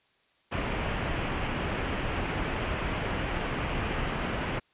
pink low-pass noise, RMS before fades -31 dBFS, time 0.51-4.6 s, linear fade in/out 20 ms, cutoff 3100 Hz, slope 48 dB/octave, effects white hiss -67 dBFS RMS until 4.73 s + resampled to 8000 Hz

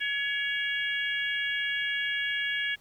harmonic tone with a mistuned harmonic, 563 Hz, C#5, 27 cents sharp, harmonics 3 / 4 / 5 / 6, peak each -30 / -33 / -36 / -35 dBFS, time 0-2.76 s, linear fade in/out 20 ms, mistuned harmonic 6, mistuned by -36 cents, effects pink hiss -61 dBFS RMS until 2.8 s

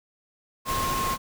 sine tone in noise, 1070 Hz, C6, 38 cents sharp, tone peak -26 dBFS, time 0.65-1.18 s, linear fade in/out 50 ms, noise pink, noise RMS -30 dBFS, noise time 0.65-1.18 s, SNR +1 dB, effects none

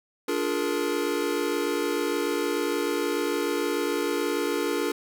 square chord, Bb dominant seventh, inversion first, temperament just, 291.4 / 349.6 / 419.5 / 466.2 Hz, D4 / F4 / Ab4 / Bb4, -13 / +2 / +17 / 0 cents, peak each -31 dBFS, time 0.28-4.92 s, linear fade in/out 5 ms, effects none

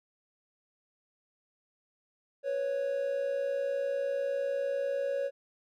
triangle tone pair together, 493.9 / 553.9 Hz, B4 / C#5, 0 / -1 cents, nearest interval major second, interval 199 cents, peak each -34 / -28 dBFS, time 2.43-5.31 s, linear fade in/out 50 ms, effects none

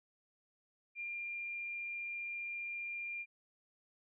sine tone, 2395 Hz, D7, 33 cents sharp, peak -39 dBFS, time 0.95-3.26 s, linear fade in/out 50 ms, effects none

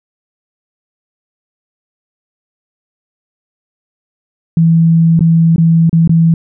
sine tone with dropouts, 164.81 Hz, E3, in tune, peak -5 dBFS, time 4.57-6.34 s, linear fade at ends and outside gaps 2 ms, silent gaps 5.193-5.207 / 5.561-5.581 / 5.895-5.929 / 6.076-6.094 s, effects none

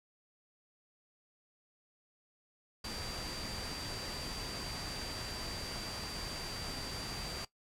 sine tone in noise, 4699 Hz, D8, in tune, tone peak -44 dBFS, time 2.84-7.45 s, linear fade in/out 5 ms, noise pink, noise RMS -42 dBFS, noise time 2.84-7.45 s, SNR -5 dB, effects noise-tail reverb RT60 0.1 s tail -17 dB re dry + low-pass 10000 Hz 12 dB/octave

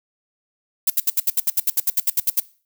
violet noise bursts, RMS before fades -17 dBFS, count 16, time 0.87-2.401 s, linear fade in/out 5 ms, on 31 ms, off 69 ms, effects noise-tail reverb RT60 0.4 s tail -20 dB re dry

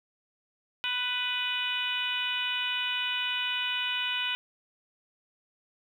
harmonic tone with a mistuned harmonic, 496 Hz, B4, 7 cents sharp, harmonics 2 / 3 / 4 / 5 / 6 / 7 / 8, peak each -40 / -36 / -41 / -33 / -31 / -40 / -42 dBFS, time 0.84-4.35 s, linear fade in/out 0 ms, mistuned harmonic 8, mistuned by -75 cents, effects 10-bit

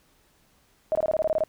sine tone bursts, 629 Hz, D#5, 19 cents sharp, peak -20 dBFS, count 10, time 0.92-1.437 s, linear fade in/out 0 ms, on 31 ms, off 23 ms, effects pink hiss -63 dBFS RMS until 1.48 s

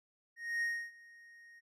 triangle tone with ADSR envelope, 1864.7 Hz, A#6, in tune, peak -29 dBFS, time 0.36-1.61 s, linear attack 260 ms, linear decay 290 ms, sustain -24 dB, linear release 28 ms, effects resampled to 32000 Hz

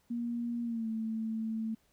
sine tone with pitch glide, 236.7 to 222.1 Hz, A#3 to A3, +27 to +16 cents, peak -32 dBFS, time 0.1-1.75 s, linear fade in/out 10 ms, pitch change -111 cents, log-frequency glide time 0.63-0.88 s, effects pink hiss -71 dBFS RMS until 1.92 s

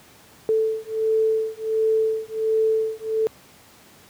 sine beating tone pair, 440 / 441.4 Hz, A4 / A4, 0 / +5 cents, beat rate 1.4 Hz, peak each -22 / -22 dBFS, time 0.49-3.27 s, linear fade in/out 0 ms, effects pink hiss -50 dBFS RMS until 4.09 s + high-pass 100 Hz 12 dB/octave

